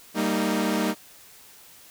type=chord; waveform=sawtooth; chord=Eb major; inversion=first; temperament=equal with one note detuned; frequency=196 / 230.3 / 311.1 Hz; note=G3 / Bb3 / Eb4; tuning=0 / -21 / 0 cents; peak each=-23 dBFS; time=0.14-0.95 s; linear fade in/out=50 ms; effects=white hiss -50 dBFS RMS until 1.9 s